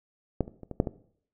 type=clicks; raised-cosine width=2 ms; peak=-11 / -28 / -28 / -23 / -8 / -17 dBFS; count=6; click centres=0.407 / 0.479 / 0.633 / 0.713 / 0.801 / 0.872 s; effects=noise-tail reverb RT60 0.6 s tail -18 dB re dry